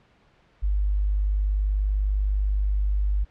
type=tone; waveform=sine; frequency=50.2 Hz; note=G1; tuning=42 cents sharp; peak=-20 dBFS; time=0.62-3.25 s; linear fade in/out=20 ms; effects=pink hiss -60 dBFS RMS until 3.3 s + low-pass 3000 Hz 12 dB/octave